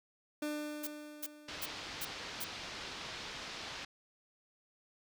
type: tone with exponential decay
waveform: 30% pulse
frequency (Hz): 298.9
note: D4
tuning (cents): +31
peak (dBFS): -32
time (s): 0.42-2.49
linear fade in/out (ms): 5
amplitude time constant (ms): 450
type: noise bursts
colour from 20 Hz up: blue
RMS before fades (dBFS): -39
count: 5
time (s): 0.83-2.445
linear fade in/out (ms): 10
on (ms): 43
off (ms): 350
type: low-pass noise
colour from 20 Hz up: white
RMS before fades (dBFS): -45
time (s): 1.48-3.85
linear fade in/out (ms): 5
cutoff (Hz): 4900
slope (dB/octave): 24
effects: none